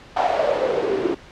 white noise with band-pass filter sweep, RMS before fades -21 dBFS, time 0.16-1.15 s, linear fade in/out 10 ms, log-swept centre 760 to 330 Hz, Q 6.6, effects pink hiss -44 dBFS RMS until 1.31 s + low-pass 4000 Hz 12 dB/octave

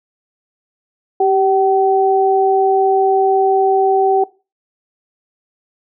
sine tone pair together, 389.6 / 764 Hz, G4 / G5, -11 / -45 cents, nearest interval octave, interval 1166 cents, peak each -13 dBFS, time 1.2-4.24 s, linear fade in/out 5 ms, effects noise-tail reverb RT60 0.3 s tail -20 dB re dry

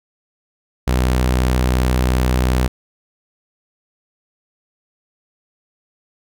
sawtooth tone, 62.8 Hz, B1, 30 cents sharp, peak -10 dBFS, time 0.87-2.68 s, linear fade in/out 10 ms, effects none

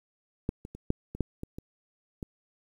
clicks, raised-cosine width 3 ms, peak -15 / -27 / -29 / -12 / -25 / -13 / -23 / -26 / -23 dBFS, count 9, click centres 0.491 / 0.651 / 0.75 / 0.904 / 1.15 / 1.207 / 1.434 / 1.585 / 2.228 s, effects 9-bit

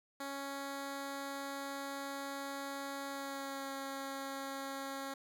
10% pulse tone with pitch glide, 277.2 to 272.8 Hz, C#4 to C#4, 0 to -28 cents, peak -32 dBFS, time 0.2-5.14 s, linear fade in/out 5 ms, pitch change -28 cents, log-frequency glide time 3.08-3.72 s, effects none

